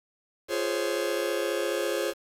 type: chord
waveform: 45% pulse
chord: Db major seventh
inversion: first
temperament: just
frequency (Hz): 346.5 / 415.8 / 519.7 / 554.4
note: F4 / Ab4 / C5 / Db5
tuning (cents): -14 / +2 / -12 / 0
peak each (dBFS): -32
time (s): 0.48-2.14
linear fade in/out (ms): 50
effects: resampled to 32000 Hz + 8-bit